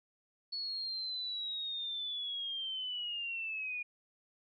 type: linear sweep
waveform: sine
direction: down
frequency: 4409 to 2433 Hz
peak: -36 dBFS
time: 0.52-3.83 s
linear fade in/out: 10 ms
effects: none